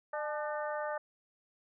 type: harmonic tone with a mistuned harmonic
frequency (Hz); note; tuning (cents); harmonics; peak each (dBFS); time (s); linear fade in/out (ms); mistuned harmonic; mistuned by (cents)
300.9; D4; +42; 2 / 3 / 4 / 5 / 6; -36 / -40 / -42 / -44 / -46; 0.13-0.98; 5; 3; -63
effects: none